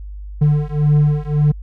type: beating tone pair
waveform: triangle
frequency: 147.7 / 149.5 Hz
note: D3 / D3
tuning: +10 / +31 cents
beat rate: 1.8 Hz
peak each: -13 dBFS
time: 0.41-1.52 s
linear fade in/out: 10 ms
effects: added 50 Hz sine -28 dBFS peak until 1.62 s

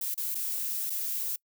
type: noise with dropouts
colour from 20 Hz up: violet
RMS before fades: -32 dBFS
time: 0.01-1.36 s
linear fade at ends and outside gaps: 5 ms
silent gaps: 0.144-0.176 / 0.347-0.352 / 0.898-0.902 s
effects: noise-tail reverb RT60 0.1 s tail -25 dB re dry

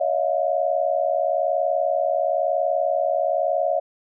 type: tone cluster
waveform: sine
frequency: 564 / 645 / 705 Hz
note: C#5 / E5 / F5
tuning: +30 / -38 / +16 cents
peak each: -24 / -22 / -24 dBFS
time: 0-3.8 s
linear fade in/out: 10 ms
effects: none

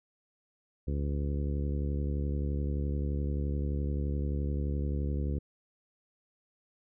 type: harmonic tone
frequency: 71.6 Hz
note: D2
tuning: 43 cents flat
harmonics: 1 / 2 / 3 / 4 / 5 / 6 / 7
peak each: -30 / -36 / -40 / -42 / -44 / -46 / -47 dBFS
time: 0.87-5.39 s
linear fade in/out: 10 ms
effects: none

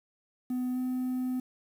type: tone with pitch glide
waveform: triangle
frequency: 251.1 to 254 Hz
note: B3 to B3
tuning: +29 to +49 cents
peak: -26 dBFS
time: 0.5-1.4 s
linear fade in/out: 5 ms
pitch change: +20 cents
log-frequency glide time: 0.73-0.78 s
effects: tanh soft clip ceiling -22 dBFS + 9-bit

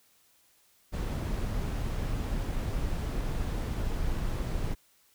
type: noise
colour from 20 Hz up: brown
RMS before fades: -31 dBFS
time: 0.92-4.75 s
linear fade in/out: 20 ms
effects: white hiss -65 dBFS RMS until 5.14 s

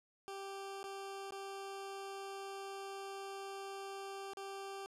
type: tone with dropouts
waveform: 20% pulse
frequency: 392 Hz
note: G4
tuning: in tune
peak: -39 dBFS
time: 0.28-4.86 s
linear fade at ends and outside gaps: 0 ms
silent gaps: 0.83-0.841 / 1.308-1.322 / 4.334-4.371 s
effects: low-pass 11000 Hz 12 dB/octave

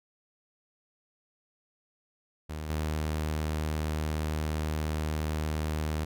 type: tone with level steps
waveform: sawtooth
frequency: 77.2 Hz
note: D#2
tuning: 13 cents flat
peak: -31 / -25 dBFS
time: 2.49-6.05 s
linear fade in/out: 10 ms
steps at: 2.69 s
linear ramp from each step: 10 ms
effects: none

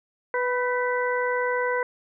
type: harmonic tone with a mistuned harmonic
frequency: 494.3 Hz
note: B4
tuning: 1 cent sharp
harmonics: 1 / 2 / 3 / 4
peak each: -25 / -28 / -30 / -31 dBFS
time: 0.34-1.83 s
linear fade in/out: 2 ms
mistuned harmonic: 3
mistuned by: +40 cents
effects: none

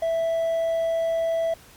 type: tone with hard clipping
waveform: triangle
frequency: 659.3 Hz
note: E5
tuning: in tune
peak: -22 dBFS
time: 0.02-1.54 s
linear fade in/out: 5 ms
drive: 5 dB
effects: pink hiss -50 dBFS RMS until 1.76 s + Opus 48 kbps

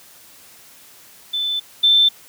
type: tone pair in turn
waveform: sine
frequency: 3520 / 3547 Hz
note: A7 / A7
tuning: 0 / +13 cents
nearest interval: unison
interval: 13 cents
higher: second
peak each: -19 / -10 dBFS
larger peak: second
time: 1.33-1.6 / 1.83-2.09 s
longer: first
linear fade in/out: 10 ms
effects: white hiss -46 dBFS RMS until 2.28 s + high-pass 60 Hz 12 dB/octave

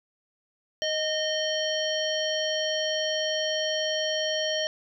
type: harmonic tone with a mistuned harmonic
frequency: 622.3 Hz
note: D#5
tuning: in tune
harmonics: 1 / 3 / 5 / 7 / 9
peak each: -28 / -34 / -30 / -37 / -35 dBFS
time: 0.82-4.67 s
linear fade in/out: 0 ms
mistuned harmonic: 3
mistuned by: -28 cents
effects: none

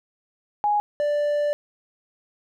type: tone pair in turn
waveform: sine / triangle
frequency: 830.6 / 587.3 Hz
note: G#5 / D5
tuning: 0 / 0 cents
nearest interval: tritone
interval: 600 cents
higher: first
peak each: -18 dBFS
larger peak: neither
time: 0.64-0.8 / 1-1.53 s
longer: second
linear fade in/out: 0 ms
effects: none

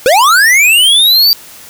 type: linear sweep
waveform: square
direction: up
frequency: 466.2 to 4699 Hz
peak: -5 dBFS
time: 0.06-1.33 s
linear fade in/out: 0 ms
effects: white hiss -34 dBFS RMS until 1.69 s

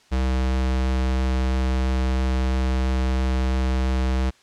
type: tone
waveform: square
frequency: 64.5 Hz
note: C2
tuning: 24 cents flat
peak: -20 dBFS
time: 0.11-4.31 s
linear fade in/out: 20 ms
effects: white hiss -56 dBFS RMS until 4.42 s + low-pass 6000 Hz 12 dB/octave

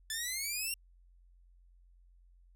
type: exponential sweep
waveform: 10% pulse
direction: up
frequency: 1731 to 2794 Hz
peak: -26 dBFS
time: 0.1-0.74 s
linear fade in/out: 2 ms
effects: added 44 Hz sine -59 dBFS peak until 2.55 s

